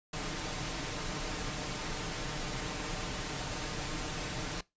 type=noise with comb filter; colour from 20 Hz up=pink; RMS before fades=-37 dBFS; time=0.13-4.61 s; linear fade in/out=5 ms; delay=6.6 ms; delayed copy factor=+0.55; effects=noise-tail reverb RT60 0.2 s tail -21 dB re dry + resampled to 16000 Hz